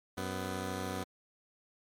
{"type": "tone pair together", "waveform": "10% pulse", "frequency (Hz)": [93.4, 249], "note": ["F#2", "B3"], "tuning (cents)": [17, 14], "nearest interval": "octave + perfect fourth", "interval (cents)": 1697, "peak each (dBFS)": [-29, -31], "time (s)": [0.17, 1.04], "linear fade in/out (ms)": 10, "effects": ["MP3 64 kbps"]}